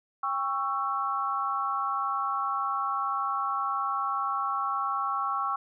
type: chord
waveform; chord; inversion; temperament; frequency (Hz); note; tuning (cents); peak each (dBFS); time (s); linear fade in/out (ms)
sine; C# diminished; second; just; 798.3 / 1108.7 / 1330.5; G5 / C#6 / E6; +31 / 0 / +16; -34 / -29 / -31; 0.23-5.56; 5
effects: none